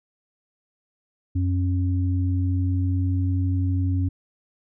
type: tone pair together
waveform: sine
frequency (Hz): 91.27 / 273.5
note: F#2 / C#4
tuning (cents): -23 / -23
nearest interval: octave + perfect fifth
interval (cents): 1900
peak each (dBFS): -20 / -28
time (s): 1.35-4.09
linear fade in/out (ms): 10
effects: none